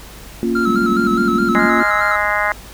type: chord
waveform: sine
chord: Bb minor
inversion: none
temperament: equal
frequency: 233.1 / 277.2 / 349.2 Hz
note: Bb3 / Db4 / F4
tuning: 0 / 0 / 0 cents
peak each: -18 / -23 / -19 dBFS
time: 0.43-1.83 s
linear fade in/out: 0 ms
type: tone with vibrato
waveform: triangle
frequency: 1344 Hz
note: E6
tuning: 33 cents sharp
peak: -16 dBFS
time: 0.55-2.16 s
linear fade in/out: 5 ms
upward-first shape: square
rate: 4.8 Hz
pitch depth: 57 cents each way
type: tone bursts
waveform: sine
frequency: 202.6 Hz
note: G#3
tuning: 43 cents flat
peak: -16 dBFS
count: 14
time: 0.67-1.66 s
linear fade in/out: 5 ms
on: 41 ms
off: 32 ms
type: harmonic tone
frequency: 207.7 Hz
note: G#3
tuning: in tune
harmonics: 3 / 4 / 5 / 6 / 7 / 8 / 9 / 10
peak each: -23 / -23 / -23 / -23 / -23 / -23 / -23 / -23 dBFS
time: 1.55-2.52 s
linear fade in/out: 0 ms
effects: added 50 Hz sine -38 dBFS peak until 2.73 s + pink hiss -38 dBFS RMS until 2.73 s